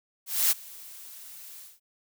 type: noise with ADSR envelope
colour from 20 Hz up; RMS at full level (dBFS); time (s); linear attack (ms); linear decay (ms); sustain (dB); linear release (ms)
blue; -21; 0.26-1.8; 250; 25; -24; 200
effects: none